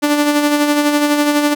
sawtooth tone with tremolo, 293.7 Hz, D4, in tune, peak -6 dBFS, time 0.02-1.55 s, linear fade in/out 20 ms, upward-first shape sine, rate 12 Hz, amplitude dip 45%, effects none

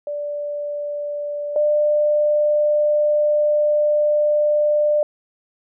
sine tone pair in turn, 585 / 596.6 Hz, D5 / D5, -7 / +27 cents, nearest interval unison, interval 34 cents, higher second, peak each -23 / -14 dBFS, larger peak second, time 0.07-1.56 / 1.56-5.03 s, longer second, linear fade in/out 2 ms, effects none

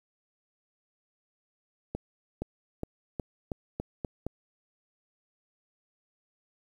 accelerating click train, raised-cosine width 2 ms, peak -19 dBFS, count 8, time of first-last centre 1.95-4.266 s, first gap 470 ms, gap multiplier 0.88, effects 9-bit

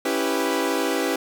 sawtooth chord, C# half-diminished seventh, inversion none, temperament equal, 277.2 / 329.6 / 392 / 493.9 Hz, C#4 / E4 / G4 / B4, 0 / 0 / 0 / 0 cents, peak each -23 dBFS, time 0.05-1.16 s, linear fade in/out 5 ms, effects none

